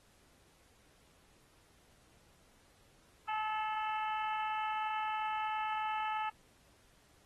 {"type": "harmonic tone with a mistuned harmonic", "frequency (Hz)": 432, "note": "A4", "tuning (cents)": -32, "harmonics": [2, 3, 4, 5, 6, 7], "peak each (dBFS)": [-35, -40, -47, -49, -46, -52], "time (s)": [3.28, 6.3], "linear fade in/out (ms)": 10, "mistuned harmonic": 6, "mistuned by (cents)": 33, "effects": ["pink hiss -67 dBFS RMS until 7.25 s", "AAC 32 kbps"]}